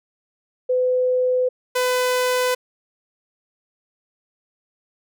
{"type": "tone pair in turn", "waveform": ["sine", "sawtooth"], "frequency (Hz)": [505, 502.1], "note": ["B4", "B4"], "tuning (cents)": [39, 29], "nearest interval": "unison", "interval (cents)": 10, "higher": "first", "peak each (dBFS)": [-16, -14], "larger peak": "second", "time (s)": [[0.69, 1.49], [1.75, 2.55]], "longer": "neither", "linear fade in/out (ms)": 10, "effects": []}